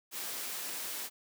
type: high-pass noise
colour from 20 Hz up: white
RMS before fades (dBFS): -39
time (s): 0.11-1.1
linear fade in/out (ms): 50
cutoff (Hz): 240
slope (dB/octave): 12
effects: none